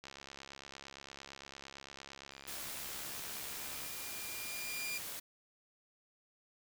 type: click train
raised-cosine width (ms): 0.2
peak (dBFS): -31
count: 264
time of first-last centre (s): 0.04-3.863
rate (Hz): 68.8
type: tone with exponential growth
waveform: sawtooth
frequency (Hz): 2400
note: D7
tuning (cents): +37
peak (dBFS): -34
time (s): 2.31-4.98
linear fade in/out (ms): 5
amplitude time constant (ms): 580
type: noise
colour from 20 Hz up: white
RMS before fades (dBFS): -44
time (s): 2.47-5.2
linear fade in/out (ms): 10
effects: none